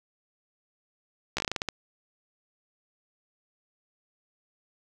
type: slowing click train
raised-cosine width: 0.2 ms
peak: -11 dBFS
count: 10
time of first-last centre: 1.37-1.687 s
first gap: 14 ms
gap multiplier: 1.22
effects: none